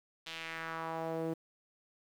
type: tone with band-pass filter sweep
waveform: sawtooth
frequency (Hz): 163.1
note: E3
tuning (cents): -18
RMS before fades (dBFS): -39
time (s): 0.26-1.34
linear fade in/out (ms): 10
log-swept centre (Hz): 3500 to 380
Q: 2
effects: 10-bit